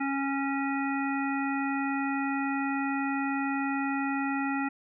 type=harmonic tone; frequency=275.3 Hz; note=C#4; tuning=12 cents flat; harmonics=1 / 3 / 5 / 7 / 9; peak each=-29 / -34 / -36 / -37 / -39 dBFS; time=0-4.69 s; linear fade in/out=10 ms; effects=none